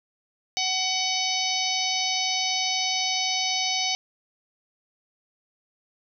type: harmonic tone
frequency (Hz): 751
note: F#5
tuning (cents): +26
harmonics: 1 / 3 / 4 / 5 / 6 / 7 / 8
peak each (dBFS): -31 / -31 / -31 / -31 / -31 / -31 / -31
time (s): 0.57-3.95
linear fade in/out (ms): 0
effects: none